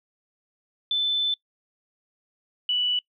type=tone pair in turn; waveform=sine; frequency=3520 / 2960 Hz; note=A7 / F#7; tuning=0 / 0 cents; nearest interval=minor third; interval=300 cents; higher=first; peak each=-21 dBFS; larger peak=neither; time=0.91-1.34 / 2.69-2.99 s; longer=first; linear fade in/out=2 ms; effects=noise-tail reverb RT60 0.1 s tail -24 dB re dry